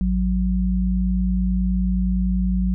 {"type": "tone pair together", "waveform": "sine", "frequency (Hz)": [54.45, 185], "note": ["A1", "F#3"], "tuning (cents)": [-17, 0], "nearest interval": "octave + major sixth", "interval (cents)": 2117, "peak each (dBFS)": -20, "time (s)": [0.01, 2.74], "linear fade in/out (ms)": 0, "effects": []}